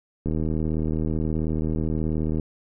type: click train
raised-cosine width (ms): 3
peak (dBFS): -14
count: 169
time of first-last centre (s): 0.26-2.397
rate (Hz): 78.6
effects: none